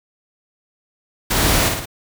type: noise with echo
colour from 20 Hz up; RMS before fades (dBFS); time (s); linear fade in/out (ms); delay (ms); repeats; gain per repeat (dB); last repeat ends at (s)
pink; -18; 1.3-1.69; 10; 56; 3; -4; 1.858
effects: none